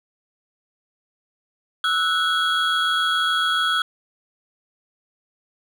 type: tone cluster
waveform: triangle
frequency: 1310 / 1477 / 3323 Hz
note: E6 / F#6 / G#7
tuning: -11 / -3 / 0 cents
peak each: -21 dBFS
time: 1.84-3.82 s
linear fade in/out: 2 ms
effects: none